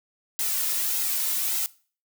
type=noise with flanger; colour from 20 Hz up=blue; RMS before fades=-26 dBFS; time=0.39-1.66 s; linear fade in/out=0 ms; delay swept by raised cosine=1.7 to 2.63 ms; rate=1.7 Hz; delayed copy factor=-0.65; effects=noise-tail reverb RT60 0.4 s tail -20 dB re dry